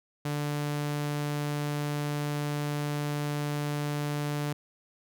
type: tone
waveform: sawtooth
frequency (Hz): 146.83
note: D3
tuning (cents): 0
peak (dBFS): -25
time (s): 0.25-4.53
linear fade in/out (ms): 5
effects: none